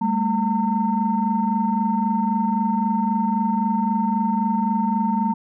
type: tone cluster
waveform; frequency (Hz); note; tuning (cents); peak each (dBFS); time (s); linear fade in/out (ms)
sine; 200.5 / 224.3 / 910; G3 / A3 / A#5; +39 / +34 / -42; -22; 0.01-5.34; 10
effects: tanh soft clip ceiling -9 dBFS